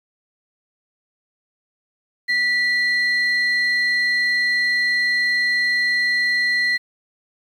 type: tone pair together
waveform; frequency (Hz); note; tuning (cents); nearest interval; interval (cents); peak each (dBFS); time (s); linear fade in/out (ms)
sine; 1960 / 4163; B6 / C8; -14 / -10; octave + minor second; 1304; -16 / -24; 2.28-6.78; 20
effects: tanh soft clip ceiling -11 dBFS + 8-bit